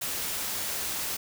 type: noise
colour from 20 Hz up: white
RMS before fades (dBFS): -32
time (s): 0.01-1.17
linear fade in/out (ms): 10
effects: none